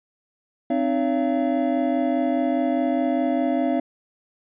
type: tone cluster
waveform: triangle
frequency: 260.9 / 305.8 / 565 / 682 Hz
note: C4 / D#4 / C#5 / F5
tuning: -5 / -30 / +33 / -41 cents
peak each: -21 / -23 / -27 / -23 dBFS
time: 0.7-3.8 s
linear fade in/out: 5 ms
effects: resampled to 8000 Hz